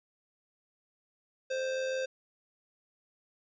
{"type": "tone with amplitude modulation", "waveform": "square", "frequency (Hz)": 523.3, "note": "C5", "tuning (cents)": 0, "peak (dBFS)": -30, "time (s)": [1.5, 2.06], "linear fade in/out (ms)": 10, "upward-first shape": "sine", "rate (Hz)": 86.4, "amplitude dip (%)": 35, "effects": ["resampled to 16000 Hz", "11-bit"]}